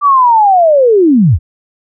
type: linear sweep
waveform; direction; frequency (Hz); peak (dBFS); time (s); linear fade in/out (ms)
sine; down; 1179 to 59.7; -4; 0.01-1.39; 50
effects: none